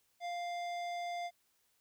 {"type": "tone with hard clipping", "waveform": "sine", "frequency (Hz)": 698.5, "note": "F5", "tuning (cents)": 0, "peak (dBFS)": -39, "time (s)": [0.2, 1.31], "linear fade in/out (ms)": 50, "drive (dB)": 14, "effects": ["white hiss -75 dBFS RMS until 1.8 s"]}